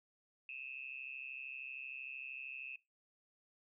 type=tone with amplitude modulation; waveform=sine; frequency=2592 Hz; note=E7; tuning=30 cents flat; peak=-40 dBFS; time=0.49-2.76 s; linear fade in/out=2 ms; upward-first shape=sine; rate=133 Hz; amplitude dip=100%; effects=noise-tail reverb RT60 0.2 s tail -18 dB re dry